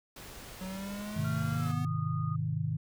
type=noise; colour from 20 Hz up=pink; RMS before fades=-47 dBFS; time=0.16-1.72 s; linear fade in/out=5 ms
type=linear sweep; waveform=square; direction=up; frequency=185 to 246.9 Hz; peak=-38 dBFS; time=0.61-1.85 s; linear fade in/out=2 ms
type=chord; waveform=sine; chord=Ab major; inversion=none; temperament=equal with one note detuned; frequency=103.83 / 127.97 / 155.56 Hz; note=Ab2 / C3 / Eb3; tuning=0 / -38 / 0 cents; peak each=-35 / -35 / -32 dBFS; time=1.16-2.77 s; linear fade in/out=10 ms
type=tone with pitch glide; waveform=sine; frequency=1383 to 1232.1 Hz; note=F6 to D#6; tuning=-17 to -17 cents; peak=-40 dBFS; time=1.24-2.36 s; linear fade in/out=10 ms; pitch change=-200 cents; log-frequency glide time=1.56-1.73 s
effects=none